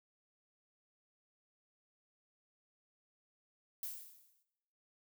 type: noise with exponential decay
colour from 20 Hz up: violet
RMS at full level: -40 dBFS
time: 3.83-4.43 s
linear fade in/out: 1 ms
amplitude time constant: 130 ms
effects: noise-tail reverb RT60 1.0 s tail -19 dB re dry